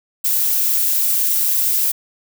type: noise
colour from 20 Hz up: violet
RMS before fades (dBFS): -17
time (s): 0.24-1.92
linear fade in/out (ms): 10
effects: none